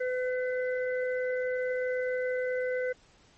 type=harmonic tone; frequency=505 Hz; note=B4; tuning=39 cents sharp; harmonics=1 / 3 / 4; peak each=-28 / -38 / -40 dBFS; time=0-2.93 s; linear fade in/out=10 ms; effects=pink hiss -61 dBFS RMS until 3.37 s + MP3 32 kbps